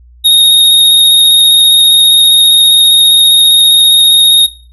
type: tone with vibrato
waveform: square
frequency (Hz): 3729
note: A#7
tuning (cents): 0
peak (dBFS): -3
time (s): 0.24-4.47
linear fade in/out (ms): 20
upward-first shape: square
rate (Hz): 15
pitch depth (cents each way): 12
effects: noise-tail reverb RT60 0.4 s tail -19 dB re dry + added 60 Hz sine -36 dBFS peak until 4.72 s